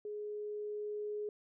sine tone with level ramp, 418.7 Hz, G#4, 14 cents sharp, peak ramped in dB -39 to -36 dBFS, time 0.05-1.29 s, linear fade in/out 2 ms, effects none

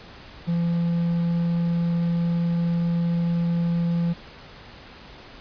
triangle tone, 170.2 Hz, F3, 44 cents flat, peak -18 dBFS, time 0.47-4.14 s, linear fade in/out 20 ms, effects pink hiss -44 dBFS RMS until 5.4 s + resampled to 11025 Hz

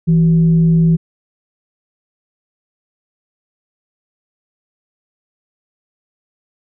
sine tone with frequency modulation, 164.81 Hz, E3, in tune, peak -8 dBFS, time 0.07-0.97 s, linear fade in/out 20 ms, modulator 215 Hz, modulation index 0.22, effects none

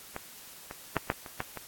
clicks, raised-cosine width 0.5 ms, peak -19 / -25 / -9 / -11 / -26 / -14 / -23 dBFS, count 7, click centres 0.164 / 0.711 / 0.967 / 1.101 / 1.262 / 1.404 / 1.573 s, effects white hiss -49 dBFS RMS until 1.67 s + AAC 64 kbps

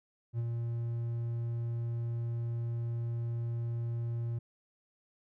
triangle tone with ADSR envelope, 117.2 Hz, A#2, 10 cents sharp, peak -27 dBFS, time 0.33-4.39 s, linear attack 56 ms, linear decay 38 ms, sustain -3 dB, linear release 8 ms, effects none

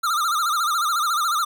square tone with vibrato, 1285 Hz, E6, 45 cents flat, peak -20 dBFS, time 0.03-1.45 s, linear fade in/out 10 ms, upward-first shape sine, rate 14 Hz, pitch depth 140 cents each way, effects none

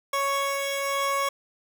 25% pulse tone pair together, 554.9 / 1108.7 Hz, C#5 / C#6, +2 / 0 cents, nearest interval octave, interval 1198 cents, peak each -24 dBFS, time 0.13-1.29 s, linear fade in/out 5 ms, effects none

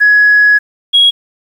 sine tone pair in turn, 1679 / 3310 Hz, G#6 / G#7, +18 / -6 cents, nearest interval octave, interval 1176 cents, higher second, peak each -3 dBFS, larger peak neither, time 0-0.59 / 0.93-1.11 s, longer first, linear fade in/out 20 ms, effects tanh soft clip ceiling 0 dBFS + 7-bit

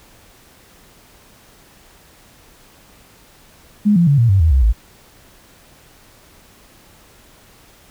sine tone with pitch steps, 207.7 / 171.65 / 141.86 / 117.24 / 96.9 / 80.08 / 66.18 / 54.7 Hz, G#3 / F3 / C#3 / A#2 / G2 / E2 / C2 / A1, 0 / -30 / +40 / +10 / -20 / -50 / +20 / -9 cents, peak -9 dBFS, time 3.85-4.73 s, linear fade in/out 20 ms, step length 110 ms, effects pink hiss -48 dBFS RMS until 7.9 s

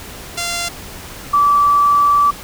5% pulse / sine tone pair in turn, 691 / 1157.4 Hz, F5 / D6, -19 / -26 cents, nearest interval major sixth, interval 893 cents, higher second, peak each -8 / -9 dBFS, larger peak first, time 0.37-0.69 / 1.33-2.31 s, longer second, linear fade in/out 10 ms, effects pink hiss -33 dBFS RMS until 2.43 s

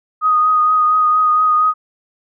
sine tone with vibrato, 1244.5 Hz, D#6, in tune, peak -10 dBFS, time 0.21-1.74 s, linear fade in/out 50 ms, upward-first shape triangle, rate 4.3 Hz, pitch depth 22 cents each way, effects none

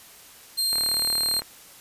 sawtooth tone, 4186 Hz, C8, in tune, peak -19 dBFS, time 0.57-1.41 s, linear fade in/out 20 ms
click train, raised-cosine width 0.5 ms, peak -20 dBFS, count 27, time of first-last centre 0.73-1.42 s, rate 37.7 Hz
effects white hiss -48 dBFS RMS until 1.8 s + resampled to 32000 Hz

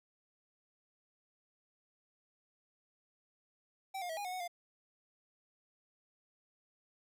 square tone with pitch steps, 772 / 711 / 646 / 818 / 730 / 739 / 700 Hz, G5 / F5 / E5 / G#5 / F#5 / F#5 / F5, -27 / +31 / -35 / -26 / -24 / -2 / +4 cents, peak -39 dBFS, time 3.94-4.479 s, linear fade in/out 10 ms, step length 77 ms, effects none

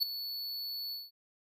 square tone with ADSR envelope, 4435 Hz, C#8, in tune, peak -24 dBFS, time 0-1.11 s, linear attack 26 ms, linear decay 8 ms, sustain -13 dB, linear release 190 ms, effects none

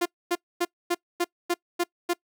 sawtooth tone bursts, 349.2 Hz, F4, in tune, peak -18 dBFS, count 8, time 0.01-2.136 s, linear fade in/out 10 ms, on 47 ms, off 250 ms, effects noise-tail reverb RT60 0.1 s tail -24 dB re dry

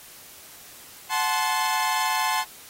sawtooth chord, F# diminished, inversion none, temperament equal with one note detuned, 740 / 868.4 / 1046.5 Hz, F#5 / A5 / C6, 0 / -23 / 0 cents, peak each -26 / -21 / -22 dBFS, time 1.09-2.45 s, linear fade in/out 50 ms, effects white hiss -46 dBFS RMS until 2.69 s + AAC 48 kbps

